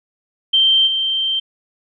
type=tone with level steps; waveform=sine; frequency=3136 Hz; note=G7; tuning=in tune; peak=-10 / -16 dBFS; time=0.53-1.4 s; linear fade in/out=10 ms; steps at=0.86 s; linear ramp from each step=20 ms; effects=none